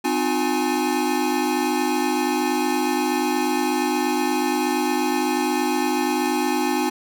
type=tone cluster; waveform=square; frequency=255.5 / 303.9 / 356.8 / 835 Hz; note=C4 / D#4 / F4 / G#5; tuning=-41 / -41 / +37 / +9 cents; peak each=-26 dBFS; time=0.04-6.9 s; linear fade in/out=10 ms; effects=none